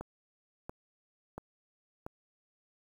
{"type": "click train", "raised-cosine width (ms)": 1, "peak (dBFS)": -26, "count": 4, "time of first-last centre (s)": [0.01, 2.065], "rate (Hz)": 1.46, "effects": ["9-bit"]}